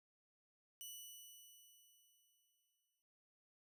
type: tone with exponential decay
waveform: 10% pulse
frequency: 2960 Hz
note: F#7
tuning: in tune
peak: -40 dBFS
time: 0.81-3.02 s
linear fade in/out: 0 ms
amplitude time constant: 480 ms
effects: none

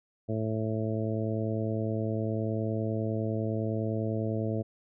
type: harmonic tone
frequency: 109.9 Hz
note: A2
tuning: 2 cents flat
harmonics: 1 / 2 / 3 / 4 / 5 / 6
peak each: -31 / -34 / -36 / -37 / -38 / -39 dBFS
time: 0.28-4.63 s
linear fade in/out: 20 ms
effects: none

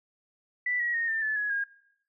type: tone with pitch steps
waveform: sine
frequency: 1975.5 / 1912.6 / 1851.7 / 1792.8 / 1735.7 / 1680.5 / 1627 Hz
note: B6 / A#6 / A#6 / A6 / A6 / G#6 / G#6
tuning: 0 / +44 / -12 / +32 / -24 / +20 / -36 cents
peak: -26 dBFS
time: 0.66-1.64 s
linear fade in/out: 5 ms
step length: 140 ms
effects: noise-tail reverb RT60 0.7 s tail -20 dB re dry

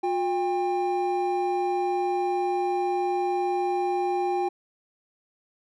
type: tone pair together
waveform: triangle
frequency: 358.2 / 799 Hz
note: F4 / G5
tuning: +44 / +33 cents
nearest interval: octave + major second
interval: 1389 cents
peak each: -24 dBFS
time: 0.03-4.49 s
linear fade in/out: 10 ms
effects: none

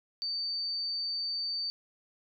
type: tone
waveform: sine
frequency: 4587 Hz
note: D8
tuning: 42 cents flat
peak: -31 dBFS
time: 0.22-1.7 s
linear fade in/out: 0 ms
effects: none

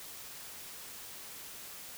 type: silence
effects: white hiss -47 dBFS RMS until 1.97 s

